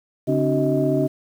sine tone cluster, 141.1 / 267.9 / 303.2 / 378.8 / 632 Hz, C#3 / C4 / D#4 / F#4 / D#5, +31 / +41 / -45 / +41 / +27 cents, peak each -23 dBFS, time 0.27-1.08 s, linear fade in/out 20 ms, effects tanh soft clip ceiling -7 dBFS + 8-bit

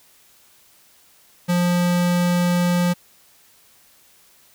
square tone, 176.2 Hz, F3, 16 cents sharp, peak -17 dBFS, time 1.48-2.94 s, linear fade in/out 20 ms, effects white hiss -54 dBFS RMS until 4.54 s

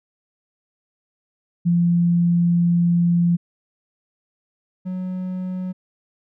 sine / triangle tone pair in turn, 172.4 / 184.19 Hz, F3 / F#3, -22 / -8 cents, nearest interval minor second, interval 114 cents, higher second, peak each -14 / -22 dBFS, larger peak first, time 1.65-3.37 / 4.85-5.73 s, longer first, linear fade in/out 20 ms, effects none

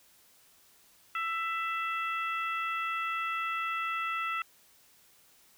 harmonic tone, 664 Hz, E5, 12 cents sharp, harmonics 2 / 3 / 4 / 5, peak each -32 / -38 / -37 / -47 dBFS, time 1.15-4.42 s, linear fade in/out 2 ms, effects white hiss -62 dBFS RMS until 5.57 s

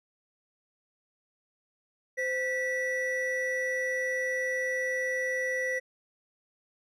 triangle tone pair together, 515.6 / 1950 Hz, C5 / B6, -26 / -23 cents, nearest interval octave + major seventh, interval 2303 cents, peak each -30 / -28 dBFS, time 2.17-5.8 s, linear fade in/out 20 ms, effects none

